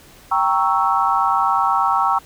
sine chord, G diminished seventh, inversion none, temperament equal, 784 / 932.3 / 1108.7 / 1318.5 Hz, G5 / Bb5 / Db6 / Fb6, 0 / 0 / 0 / 0 cents, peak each -20 dBFS, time 0.31-2.19 s, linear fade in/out 10 ms, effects pink hiss -46 dBFS RMS until 2.25 s

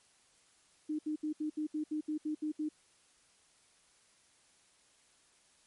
sine tone bursts, 305.7 Hz, D#4, 30 cents flat, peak -32 dBFS, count 11, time 0.89-2.69 s, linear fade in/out 10 ms, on 100 ms, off 70 ms, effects white hiss -67 dBFS RMS until 5.66 s + MP3 48 kbps

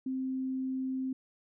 sine tone, 261.6 Hz, C4, in tune, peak -31 dBFS, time 0.06-1.13 s, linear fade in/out 5 ms, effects none

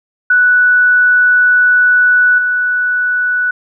sine tone with level steps, 1480 Hz, F#6, in tune, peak -6 / -11 dBFS, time 0.3-3.51 s, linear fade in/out 5 ms, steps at 2.38 s, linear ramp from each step 5 ms, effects none

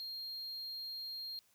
triangle tone, 4220 Hz, C8, 14 cents sharp, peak -40 dBFS, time 0-1.39 s, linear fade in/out 0 ms, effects white hiss -71 dBFS RMS until 1.54 s

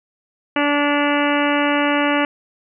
harmonic tone with a mistuned harmonic, 289.7 Hz, D4, 24 cents flat, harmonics 1 / 2 / 3 / 4 / 5 / 6 / 7 / 8 / 9 / 10, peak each -19 / -22 / -24 / -25 / -26 / -27 / -27 / -28 / -29 / -29 dBFS, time 0.56-2.25 s, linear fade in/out 2 ms, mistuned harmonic 9, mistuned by +37 cents, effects none

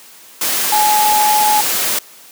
sine tone in noise, 846 Hz, G#5, 32 cents sharp, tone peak -11 dBFS, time 0.72-1.61 s, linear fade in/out 5 ms, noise white, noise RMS -17 dBFS, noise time 0.41-1.99 s, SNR +3 dB, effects white hiss -41 dBFS RMS until 2.31 s + high-pass 200 Hz 12 dB/octave

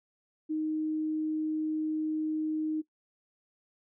sine tone, 311.1 Hz, D#4, in tune, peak -28 dBFS, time 0.49-2.82 s, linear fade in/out 20 ms, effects noise-tail reverb RT60 0.1 s tail -19 dB re dry

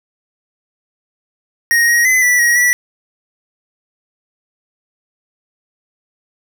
square tone with pitch steps, 1870 / 1889 / 2027 / 1965 / 1896 / 1952 Hz, A#6 / A#6 / B6 / B6 / A#6 / B6, +5 / +22 / +45 / -9 / +29 / -21 cents, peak -10 dBFS, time 1.71-2.73 s, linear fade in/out 0 ms, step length 170 ms, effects none

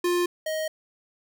square tone pair in turn, 352.3 / 627.7 Hz, F4 / D#5, +15 / +15 cents, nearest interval minor seventh, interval 1000 cents, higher second, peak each -22 / -27 dBFS, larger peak first, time 0.04-0.26 / 0.46-0.68 s, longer neither, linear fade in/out 5 ms, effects none

